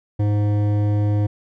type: tone with hard clipping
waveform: triangle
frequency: 103.8 Hz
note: G#2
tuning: in tune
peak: -18 dBFS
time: 0.19-1.27 s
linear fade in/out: 10 ms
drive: 16 dB
effects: none